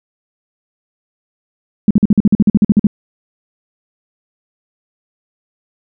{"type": "tone bursts", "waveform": "sine", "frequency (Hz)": 207.7, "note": "G#3", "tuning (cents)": 0, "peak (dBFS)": -4, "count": 14, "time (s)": [1.88, 2.869], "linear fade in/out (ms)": 2, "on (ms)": 27, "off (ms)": 47, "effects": []}